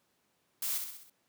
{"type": "noise with echo", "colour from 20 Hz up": "blue", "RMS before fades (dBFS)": -34, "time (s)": [0.62, 0.78], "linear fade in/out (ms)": 5, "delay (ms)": 64, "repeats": 5, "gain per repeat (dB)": -5, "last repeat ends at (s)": 1.1, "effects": ["pink hiss -74 dBFS RMS until 1.28 s", "high-pass 150 Hz 12 dB/octave"]}